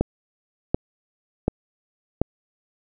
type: click train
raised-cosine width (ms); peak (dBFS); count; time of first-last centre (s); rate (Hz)
2; -5; 4; 0.01-2.216; 1.36
effects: none